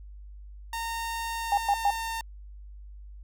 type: tone with pitch glide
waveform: sawtooth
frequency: 918 to 908.5 Hz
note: A#5 to A#5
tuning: -27 to -45 cents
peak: -27 dBFS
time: 0.73-2.21 s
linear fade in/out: 2 ms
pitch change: -18 cents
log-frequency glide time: 1.37-1.77 s
type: tone bursts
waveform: sine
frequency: 811 Hz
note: G#5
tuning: 41 cents flat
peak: -20 dBFS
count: 3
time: 1.52-1.905 s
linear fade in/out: 2 ms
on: 55 ms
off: 110 ms
effects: added 50 Hz sine -42 dBFS peak until 3.23 s